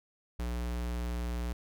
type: tone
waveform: square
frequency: 59.7 Hz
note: A#1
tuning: 42 cents sharp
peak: -33 dBFS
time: 0.39-1.53 s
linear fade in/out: 5 ms
effects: none